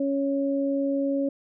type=tone pair together; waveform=sine; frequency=277.2 / 554.4 Hz; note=C#4 / C#5; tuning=0 / 0 cents; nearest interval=octave; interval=1200 cents; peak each=-24 / -27 dBFS; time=0-1.29 s; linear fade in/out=5 ms; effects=none